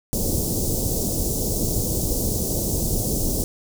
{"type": "band-stop noise", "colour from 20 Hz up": "pink", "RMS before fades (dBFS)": -23, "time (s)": [0.13, 3.44], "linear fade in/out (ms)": 0, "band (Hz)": [550, 5800], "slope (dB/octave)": 24, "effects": []}